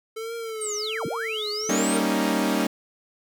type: tone with vibrato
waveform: square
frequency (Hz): 440.1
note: A4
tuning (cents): 0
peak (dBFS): -31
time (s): 0.16-2.02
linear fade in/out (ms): 10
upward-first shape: triangle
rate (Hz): 1.3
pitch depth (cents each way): 100
type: linear two-way sweep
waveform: sine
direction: down then up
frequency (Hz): 8850 to 107.4 to 8850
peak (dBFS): -28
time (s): 0.61-1.97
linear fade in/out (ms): 5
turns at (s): 1.06
type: chord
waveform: sawtooth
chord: Eb dominant seventh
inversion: first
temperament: equal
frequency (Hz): 196 / 233.1 / 277.2 / 311.1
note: G3 / Bb3 / Db4 / Eb4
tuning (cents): 0 / 0 / 0 / 0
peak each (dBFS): -23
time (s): 1.69-2.67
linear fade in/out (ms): 5
effects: none